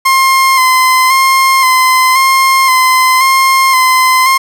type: tone with vibrato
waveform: 30% pulse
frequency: 1046.5 Hz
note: C6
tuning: in tune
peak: -3 dBFS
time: 0.05-4.38 s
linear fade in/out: 10 ms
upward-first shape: square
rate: 0.95 Hz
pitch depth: 27 cents each way
effects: none